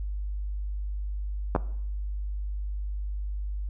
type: clicks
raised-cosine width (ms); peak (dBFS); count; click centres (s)
1; -10; 2; 1.551 / 1.562
effects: noise-tail reverb RT60 0.7 s tail -18 dB re dry + added 50 Hz sine -29 dBFS peak until 3.69 s